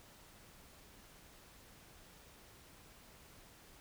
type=silence; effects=pink hiss -60 dBFS RMS until 3.8 s